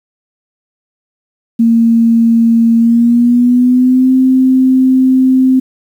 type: tone with pitch glide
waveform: sine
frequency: 230 to 259.7 Hz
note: A#3 to C4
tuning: -23 to -13 cents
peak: -5 dBFS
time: 1.59-5.6 s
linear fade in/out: 10 ms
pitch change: +210 cents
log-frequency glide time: 2.78-4.12 s
effects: 7-bit